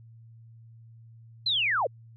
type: linear sweep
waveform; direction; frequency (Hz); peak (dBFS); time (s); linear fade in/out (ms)
sine; down; 4186 to 429.9; -23; 1.46-1.87; 5
effects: added 114 Hz sine -48 dBFS peak until 2.16 s